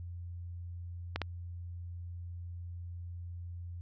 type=clicks; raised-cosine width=0.3 ms; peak=-17 dBFS; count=2; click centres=1.16 / 1.217 s; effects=added 87 Hz sine -40 dBFS peak until 3.81 s + resampled to 16000 Hz